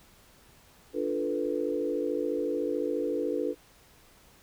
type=chord; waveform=sine; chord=B half-diminished seventh; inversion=first; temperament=equal; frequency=293.7 / 349.2 / 440 / 493.9 Hz; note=D4 / F4 / A4 / B4; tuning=0 / 0 / 0 / 0 cents; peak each=-33 / -34 / -32 / -32 dBFS; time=0.93-3.55 s; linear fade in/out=50 ms; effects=pink hiss -58 dBFS RMS until 4.42 s